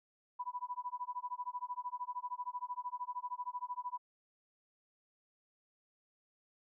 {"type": "tone with tremolo", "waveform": "sine", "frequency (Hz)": 988, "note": "B5", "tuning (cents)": 0, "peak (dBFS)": -35, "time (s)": [0.39, 3.98], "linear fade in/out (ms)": 10, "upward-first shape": "sine", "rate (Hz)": 13, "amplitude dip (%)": 100, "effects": []}